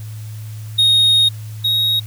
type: tone pair in turn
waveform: triangle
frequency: 3729 / 3775 Hz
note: A#7 / A#7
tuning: 0 / +21 cents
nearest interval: unison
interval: 21 cents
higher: second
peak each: -8 / -12 dBFS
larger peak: first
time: 0.78-1.29 / 1.64-2 s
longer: first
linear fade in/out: 10 ms
effects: added 108 Hz sine -27 dBFS peak until 2.06 s + white hiss -44 dBFS RMS until 2.06 s